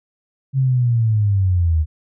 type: linear sweep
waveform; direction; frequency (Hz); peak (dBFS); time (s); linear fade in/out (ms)
sine; down; 136.2 to 75.7; -13; 0.53-1.86; 50
effects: none